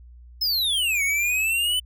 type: exponential two-way sweep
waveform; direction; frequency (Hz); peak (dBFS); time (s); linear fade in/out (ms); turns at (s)
square; down then up; 5260 to 2196 to 3036; -21; 0.41-1.8; 10; 1.03
effects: added 60 Hz sine -43 dBFS peak until 1.85 s